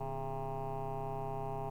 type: tone with frequency modulation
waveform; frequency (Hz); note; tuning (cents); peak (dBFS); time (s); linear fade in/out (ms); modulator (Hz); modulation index
sine; 409.4; G#4; -25; -34; 0-1.7; 10; 131; 4
effects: tanh soft clip ceiling -33 dBFS + 11-bit